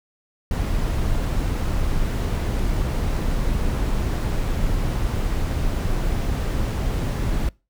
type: noise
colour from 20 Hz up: brown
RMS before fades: -22 dBFS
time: 0.51-7.49 s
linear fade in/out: 2 ms
effects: noise-tail reverb RT60 0.3 s tail -25 dB re dry